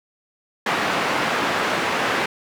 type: band-pass noise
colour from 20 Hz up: white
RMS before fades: -22 dBFS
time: 0.66-2.26 s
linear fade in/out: 5 ms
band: 180 to 1800 Hz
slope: 12 dB/octave
effects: none